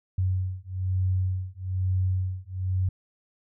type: beating tone pair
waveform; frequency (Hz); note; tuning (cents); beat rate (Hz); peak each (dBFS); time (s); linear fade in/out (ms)
sine; 92.5 / 93.6; F#2 / F#2; 0 / +20; 1.1; -27; 0.18-2.89; 5
effects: none